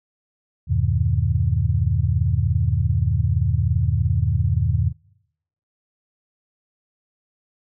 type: tone cluster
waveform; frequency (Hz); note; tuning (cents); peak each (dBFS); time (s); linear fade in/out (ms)
sine; 79.6 / 97 / 120.3 / 152.6; D#2 / G2 / B2 / D#3; +40 / -18 / -45 / -33; -22 / -21 / -22 / -26; 0.67-4.93; 50
effects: noise-tail reverb RT60 0.8 s tail -26 dB re dry